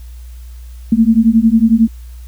sine beating tone pair, 220 / 231 Hz, A3 / A#3, 0 / -16 cents, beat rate 11 Hz, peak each -10 dBFS, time 0.92-1.88 s, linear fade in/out 5 ms, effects added 60 Hz sine -29 dBFS peak until 2.27 s + white hiss -49 dBFS RMS until 2.27 s

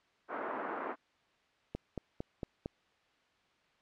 white band-pass noise, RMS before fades -39 dBFS, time 0.28-0.96 s, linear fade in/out 50 ms, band 260 to 1400 Hz, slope 24 dB/octave
click train, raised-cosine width 2 ms, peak -24 dBFS, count 5, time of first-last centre 1.75-2.659 s, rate 4.4 Hz
effects white hiss -70 dBFS RMS until 3.81 s + low-pass 3000 Hz 12 dB/octave

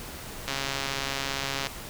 click train, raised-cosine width 0.2 ms, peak -12 dBFS, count 164, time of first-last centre 0.48-1.67 s, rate 137 Hz, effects pink hiss -40 dBFS RMS until 1.89 s

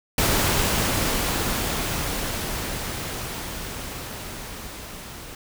pink noise with level ramp, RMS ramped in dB -20 to -39 dBFS, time 0.18-5.35 s, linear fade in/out 2 ms, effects none

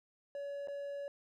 triangle tone with dropouts, 566 Hz, C#5, 36 cents sharp, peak -37 dBFS, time 0.35-1.08 s, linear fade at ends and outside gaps 1 ms, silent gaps 0.674-0.683 s, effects none

